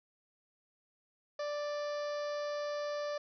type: harmonic tone with a mistuned harmonic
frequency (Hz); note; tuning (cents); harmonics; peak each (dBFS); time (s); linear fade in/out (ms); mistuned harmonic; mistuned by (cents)
587.3; D5; 0; 1 / 2 / 3 / 4 / 5 / 6 / 7 / 8 / 9 / 10; -35 / -44 / -48 / -56 / -60 / -57 / -57 / -53 / -58 / -60; 1.39-3.18; 5; 4; +18
effects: none